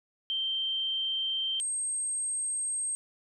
sine tone pair in turn, 3136 / 8418 Hz, G7 / C9, 0 / +9 cents, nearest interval octave + perfect fourth, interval 1709 cents, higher second, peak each -28 / -29 dBFS, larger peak first, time 0.3-1.6 / 1.6-2.95 s, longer second, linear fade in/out 0 ms, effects none

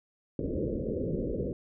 white low-pass noise, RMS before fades -32 dBFS, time 0.39-1.53 s, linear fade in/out 2 ms, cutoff 550 Hz, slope 96 dB/octave, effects none

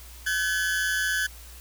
40% pulse tone pair together, 1524.4 / 1700 Hz, G6 / G#6, -49 / +40 cents, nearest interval major second, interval 189 cents, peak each -26 dBFS, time 0.26-1.27 s, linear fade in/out 10 ms, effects added 60 Hz sine -44 dBFS peak until 1.6 s + white hiss -48 dBFS RMS until 1.6 s

